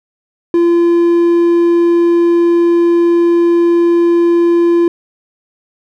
triangle tone, 342.3 Hz, F4, 35 cents flat, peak -5 dBFS, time 0.54-4.88 s, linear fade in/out 2 ms, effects none

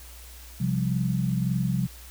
sine chord, C suspended fourth, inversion none, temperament just, 130.81 / 174.42 / 196.22 Hz, C3 / F3 / G3, 0 / -2 / +2 cents, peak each -26 / -27 / -29 dBFS, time 0.6-1.87 s, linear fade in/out 10 ms, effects added 60 Hz sine -44 dBFS peak until 2.1 s + white hiss -48 dBFS RMS until 2.1 s

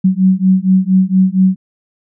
sine beating tone pair, 185.8 / 190.1 Hz, F#3 / F#3, +7 / +47 cents, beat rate 4.3 Hz, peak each -11 dBFS, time 0.04-1.56 s, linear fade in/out 10 ms, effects none

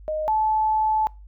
sine tone pair in turn, 619 / 867.6 Hz, D#5 / A5, -9 / -25 cents, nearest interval tritone, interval 584 cents, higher second, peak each -23 / -18 dBFS, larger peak second, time 0.08-0.28 / 0.28-1.07 s, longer second, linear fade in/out 0 ms, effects noise-tail reverb RT60 0.3 s tail -25 dB re dry + added 50 Hz sine -41 dBFS peak until 1.27 s

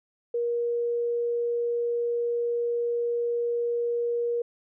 sine tone, 474.1 Hz, A#4, 29 cents sharp, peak -24 dBFS, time 0.34-4.42 s, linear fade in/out 5 ms, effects none

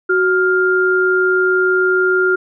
sine tone pair together, 371.1 / 1402.3 Hz, F#4 / F6, +5 / +7 cents, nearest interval octave + major seventh, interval 2302 cents, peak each -14 dBFS, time 0.09-2.36 s, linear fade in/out 10 ms, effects none

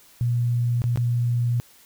sine tone with dropouts, 120 Hz, B2, 49 cents flat, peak -19 dBFS, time 0.21-1.6 s, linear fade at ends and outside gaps 0 ms, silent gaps 0.819-0.84 / 0.959-0.974 s, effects white hiss -53 dBFS RMS until 1.85 s

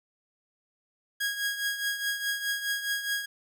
sawtooth tone with tremolo, 1644 Hz, G#6, 18 cents flat, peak -22 dBFS, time 1.2-3.26 s, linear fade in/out 10 ms, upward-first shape triangle, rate 4.8 Hz, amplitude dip 70%, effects none

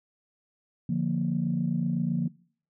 sine chord, Bb major, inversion first, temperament equal, 146.83 / 174.61 / 233.1 Hz, D3 / F3 / Bb3, 0 / 0 / 0 cents, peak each -30 / -27 / -29 dBFS, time 0.89-2.28 s, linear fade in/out 5 ms, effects noise-tail reverb RT60 0.5 s tail -22 dB re dry + tanh soft clip ceiling -16 dBFS

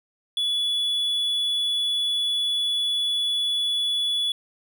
triangle tone, 3418 Hz, G#7, 49 cents sharp, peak -20 dBFS, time 0.37-4.32 s, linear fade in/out 2 ms, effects none

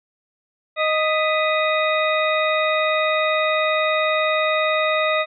harmonic tone with a mistuned harmonic, 622.3 Hz, D#5, in tune, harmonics 1 / 2 / 3 / 4 / 6, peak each -20 / -23 / -25 / -26 / -28 dBFS, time 0.76-5.26 s, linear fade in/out 50 ms, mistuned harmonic 3, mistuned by +110 cents, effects none

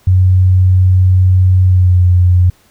sine tone with pitch glide, 92.5 to 89.87 Hz, F#2 to F#2, 0 to -50 cents, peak -5 dBFS, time 0.07-2.5 s, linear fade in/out 5 ms, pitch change -50 cents, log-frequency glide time 1.65-1.99 s, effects pink hiss -50 dBFS RMS until 2.7 s

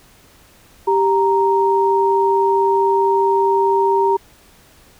sine tone pair together, 392 / 932.3 Hz, G4 / A#5, 0 / 0 cents, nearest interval octave + minor third, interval 1500 cents, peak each -15 dBFS, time 0.87-4.17 s, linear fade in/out 10 ms, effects pink hiss -49 dBFS RMS until 4.99 s

